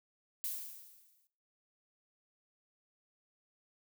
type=noise with exponential decay; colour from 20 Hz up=violet; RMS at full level=-36 dBFS; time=0.44-1.27 s; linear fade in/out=0 ms; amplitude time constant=180 ms; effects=noise-tail reverb RT60 0.5 s tail -18 dB re dry